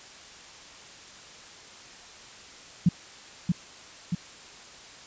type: tone with echo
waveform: sine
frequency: 174.61 Hz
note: F3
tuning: in tune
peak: -15 dBFS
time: 2.86-2.89 s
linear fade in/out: 5 ms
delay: 630 ms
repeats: 2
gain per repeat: -4 dB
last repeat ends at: 4.15 s
effects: white hiss -47 dBFS RMS until 5.06 s + resampled to 16000 Hz